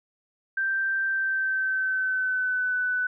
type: tone with pitch glide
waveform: sine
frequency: 1568 to 1496.3 Hz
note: G6 to F#6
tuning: 0 to +19 cents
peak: -23 dBFS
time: 0.57-3.07 s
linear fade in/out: 5 ms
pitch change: -81 cents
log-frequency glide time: 1.07-2.77 s
effects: none